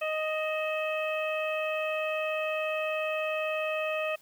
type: harmonic tone with a mistuned harmonic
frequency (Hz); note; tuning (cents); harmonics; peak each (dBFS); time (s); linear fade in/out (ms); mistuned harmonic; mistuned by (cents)
622.3; D#5; 0; 1 / 2 / 3 / 4 / 5; -30 / -37 / -41 / -34 / -45; 0.01-4.16; 10; 4; +61
effects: white hiss -60 dBFS RMS until 4.21 s